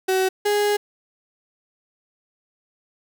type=tone pair in turn; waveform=35% pulse; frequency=377 / 413.4 Hz; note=F#4 / G#4; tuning=+32 / -8 cents; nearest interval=major second; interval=160 cents; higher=second; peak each=-16 dBFS; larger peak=neither; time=0.08-0.29 / 0.45-0.77 s; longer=second; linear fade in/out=10 ms; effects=none